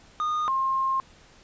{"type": "tone pair in turn", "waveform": ["triangle", "sine"], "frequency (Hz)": [1227, 1064.5], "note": ["D#6", "C6"], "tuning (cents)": [-25, 30], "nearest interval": "major second", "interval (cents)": 245, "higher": "first", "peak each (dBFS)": -22, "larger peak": "neither", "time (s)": [[0.2, 0.48], [0.48, 1]], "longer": "second", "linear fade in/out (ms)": 0, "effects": ["pink hiss -54 dBFS RMS until 1.43 s", "resampled to 16000 Hz"]}